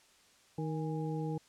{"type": "harmonic tone with a mistuned harmonic", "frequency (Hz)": 156.7, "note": "D#3", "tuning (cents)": 13, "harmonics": [1, 2, 3, 5], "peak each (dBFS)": [-35, -40, -41, -45], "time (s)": [0.58, 1.38], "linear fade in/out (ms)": 5, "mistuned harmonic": 5, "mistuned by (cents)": 83, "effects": ["white hiss -64 dBFS RMS until 1.48 s", "low-pass 8000 Hz 12 dB/octave"]}